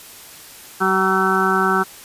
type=harmonic tone with a mistuned harmonic; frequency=190 Hz; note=F#3; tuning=46 cents sharp; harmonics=1 / 2 / 4 / 5 / 6 / 7 / 8; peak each=-23 / -21 / -24 / -25 / -25 / -19 / -22 dBFS; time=0.8-1.84 s; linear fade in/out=20 ms; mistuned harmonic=5; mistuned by=-25 cents; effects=white hiss -40 dBFS RMS until 2.04 s + resampled to 32000 Hz